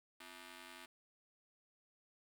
5% pulse ring-modulated tone, 303.6 Hz, D#4, 42 cents flat, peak -38 dBFS, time 0.2-0.86 s, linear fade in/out 5 ms, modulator 562 Hz, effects high-pass 100 Hz 12 dB/octave + 12-bit

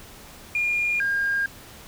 sine tone pair in turn, 2417 / 1613.2 Hz, D7 / G6, +49 / +49 cents, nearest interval perfect fifth, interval 700 cents, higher first, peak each -20 dBFS, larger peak neither, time 0.55-1 / 1-1.46 s, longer second, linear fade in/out 2 ms, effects tanh soft clip ceiling -16 dBFS + pink hiss -45 dBFS RMS until 1.87 s

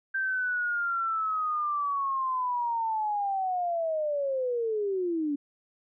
sine linear sweep, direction down, 1572 to 279.9 Hz, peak -26 dBFS, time 0.14-5.36 s, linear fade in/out 10 ms, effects none

